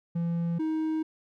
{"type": "tone pair in turn", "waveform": "triangle", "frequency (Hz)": [169.4, 315.4], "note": ["E3", "D#4"], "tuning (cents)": [48, 24], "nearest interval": "major seventh", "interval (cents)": 1076, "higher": "second", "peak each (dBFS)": -24, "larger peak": "neither", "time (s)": [[0.15, 0.59], [0.59, 1.03]], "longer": "neither", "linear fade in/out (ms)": 10, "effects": []}